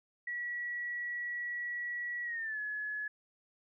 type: tone with pitch glide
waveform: sine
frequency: 1932 to 1701.4 Hz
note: B6 to G#6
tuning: -39 to +41 cents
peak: -35 dBFS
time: 0.27-3.08 s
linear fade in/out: 5 ms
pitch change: -220 cents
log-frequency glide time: 2.24-2.59 s
effects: none